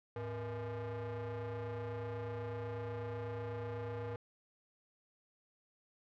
45% pulse ring-modulated tone, 185.3 Hz, F#3, 3 cents sharp, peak -36 dBFS, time 0.16-4.16 s, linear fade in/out 2 ms, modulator 292 Hz, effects low-pass 2000 Hz 12 dB/octave

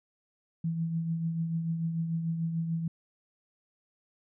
sine tone with tremolo, 164.81 Hz, E3, in tune, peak -26 dBFS, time 0.64-2.88 s, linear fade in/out 5 ms, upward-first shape triangle, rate 6.8 Hz, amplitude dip 50%, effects none

